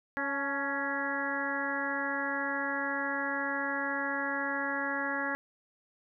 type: harmonic tone with a mistuned harmonic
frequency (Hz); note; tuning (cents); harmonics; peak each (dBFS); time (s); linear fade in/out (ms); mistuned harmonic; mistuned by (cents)
278; C#4; +5; 1 / 2 / 3 / 4 / 5 / 6 / 7; -38 / -39 / -39 / -40 / -39 / -34 / -39; 0.17-5.35; 0; 3; +38
effects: none